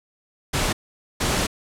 pink noise bursts at uneven times, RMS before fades -22 dBFS, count 2, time 0.53-0.73 / 1.2-1.47 s, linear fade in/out 10 ms, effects low-pass 10000 Hz 12 dB/octave

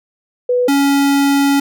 sine / square tone pair in turn, 493.9 / 279.8 Hz, B4 / C#4, 0 / +16 cents, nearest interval minor seventh, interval 984 cents, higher first, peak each -11 dBFS, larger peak neither, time 0.49-0.68 / 0.68-1.6 s, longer second, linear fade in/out 5 ms, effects none

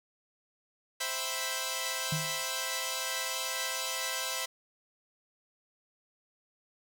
5% pulse chord, C major seventh, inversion none, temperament equal, 523.3 / 659.3 / 784 / 987.8 Hz, C5 / E5 / G5 / B5, 0 / 0 / 0 / 0 cents, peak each -25 / -26 / -31 / -25 dBFS, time 1-4.46 s, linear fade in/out 10 ms
sine tone with exponential decay, 155.56 Hz, D#3, in tune, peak -27 dBFS, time 2.12-2.45 s, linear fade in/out 5 ms, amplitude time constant 70 ms
effects none

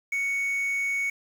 triangle tone with quantisation, 2225 Hz, C#7, 6 cents sharp, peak -23 dBFS, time 0.12-1.1 s, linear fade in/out 5 ms, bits 8, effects none

